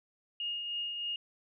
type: tone with tremolo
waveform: sine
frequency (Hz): 2850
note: F7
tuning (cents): +34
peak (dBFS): -32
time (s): 0.4-1.16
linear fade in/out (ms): 2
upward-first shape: triangle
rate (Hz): 3.2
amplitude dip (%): 40
effects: none